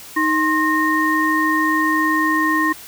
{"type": "tone cluster", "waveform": "sine", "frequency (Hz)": [313.2, 1062, 1846], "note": ["D#4", "C6", "A#6"], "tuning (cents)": [11, 25, -17], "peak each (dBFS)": -19, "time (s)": [0.16, 2.73], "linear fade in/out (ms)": 10, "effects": ["white hiss -38 dBFS RMS until 2.87 s"]}